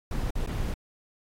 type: noise with dropouts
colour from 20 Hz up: brown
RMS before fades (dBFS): -29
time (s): 0.11-0.74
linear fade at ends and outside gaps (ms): 2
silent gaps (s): 0.306-0.354 / 0.463-0.473
effects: AAC 48 kbps